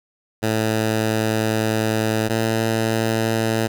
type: tone pair in turn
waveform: 10% pulse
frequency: 110 / 112.31 Hz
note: A2 / A2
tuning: 0 / +36 cents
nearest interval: unison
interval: 36 cents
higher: second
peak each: -10 dBFS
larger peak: neither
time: 0.42-2.29 / 2.29-3.68 s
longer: first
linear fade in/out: 20 ms
effects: none